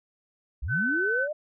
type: linear sweep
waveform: sine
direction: up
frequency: 49 to 622.3 Hz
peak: -28 dBFS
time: 0.62-1.33 s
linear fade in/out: 10 ms
type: tone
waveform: sine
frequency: 1515 Hz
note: F#6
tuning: 40 cents sharp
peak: -24 dBFS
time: 0.68-1.28 s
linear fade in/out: 50 ms
effects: none